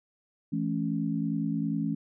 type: chord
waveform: sine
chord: A major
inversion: second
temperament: equal with one note detuned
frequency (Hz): 164.81 / 214.6 / 277.2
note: E3 / A3 / C#4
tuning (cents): 0 / -43 / 0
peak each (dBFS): -31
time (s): 0.52-1.95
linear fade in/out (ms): 10
effects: none